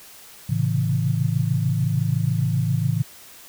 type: tone cluster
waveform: sine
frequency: 110.5 / 130 / 136.7 / 164.1 Hz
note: A2 / C3 / C#3 / E3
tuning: +8 / -11 / -24 / -8 cents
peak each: -23 / -30 / -23 / -24 dBFS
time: 0.49-3.03 s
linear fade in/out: 10 ms
effects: white hiss -45 dBFS RMS until 3.48 s